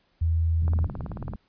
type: tone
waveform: sine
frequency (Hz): 82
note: E2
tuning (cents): -9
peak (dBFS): -20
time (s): 0.21-0.87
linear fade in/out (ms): 10
type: low-pass noise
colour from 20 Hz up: white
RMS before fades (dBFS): -35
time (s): 0.61-1.36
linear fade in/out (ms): 5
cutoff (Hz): 180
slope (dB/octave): 24
type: click train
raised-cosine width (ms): 1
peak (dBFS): -23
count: 13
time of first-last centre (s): 0.68-1.336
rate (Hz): 18.3
effects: pink hiss -67 dBFS RMS until 1.48 s + resampled to 11025 Hz